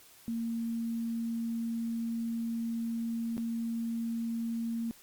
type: tone with dropouts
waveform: sine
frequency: 230 Hz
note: A#3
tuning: 23 cents flat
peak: -31 dBFS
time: 0.28-4.91 s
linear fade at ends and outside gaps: 0 ms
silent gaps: 3.369-3.379 s
effects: white hiss -57 dBFS RMS until 5.02 s + Opus 48 kbps